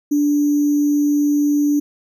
sine tone with sample-and-hold, 292.2 Hz, D4, 9 cents flat, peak -13 dBFS, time 0.11-1.8 s, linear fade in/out 10 ms, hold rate 6300 Hz, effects none

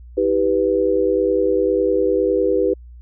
sine chord, E minor, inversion none, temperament equal with one note detuned, 322.1 / 392 / 493.9 Hz, E4 / G4 / B4, -40 / 0 / 0 cents, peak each -22 / -18 / -18 dBFS, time 0.17-2.74 s, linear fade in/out 10 ms, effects added 60 Hz sine -37 dBFS peak until 3.01 s

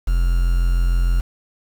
triangle tone with quantisation, 43.26 Hz, F1, 16 cents flat, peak -12 dBFS, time 0.07-1.21 s, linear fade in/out 10 ms, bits 6, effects none

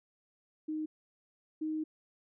sine tone pair in turn, 310 / 311.8 Hz, D#4 / D#4, -6 / +4 cents, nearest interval unison, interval 10 cents, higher second, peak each -33 / -32 dBFS, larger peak second, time 0.68-0.86 / 1.61-1.84 s, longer second, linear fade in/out 10 ms, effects none

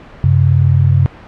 sine tone pair together, 95.2 / 134.51 Hz, F#2 / C3, +50 / +48 cents, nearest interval tritone, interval 598 cents, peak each -10 dBFS, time 0.24-1.06 s, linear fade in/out 0 ms, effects pink hiss -36 dBFS RMS until 1.27 s + low-pass 2000 Hz 12 dB/octave

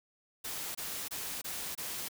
white noise bursts, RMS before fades -39 dBFS, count 5, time 0.44-2.086 s, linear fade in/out 10 ms, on 310 ms, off 24 ms, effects none

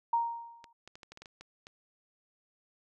sine tone with exponential decay, 932.3 Hz, A#5, in tune, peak -23 dBFS, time 0.13-0.73 s, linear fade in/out 5 ms, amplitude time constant 130 ms
clicks, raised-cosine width 0.2 ms, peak -31 dBFS, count 10, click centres 0.642 / 0.876 / 0.955 / 1.032 / 1.12 / 1.174 / 1.22 / 1.258 / 1.41 / 1.669 s
effects none

